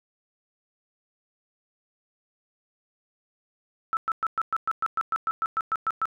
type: tone bursts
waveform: sine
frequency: 1318.5 Hz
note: E6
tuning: in tune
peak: -22 dBFS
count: 15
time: 3.93-6.055 s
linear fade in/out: 0 ms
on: 39 ms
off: 110 ms
effects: none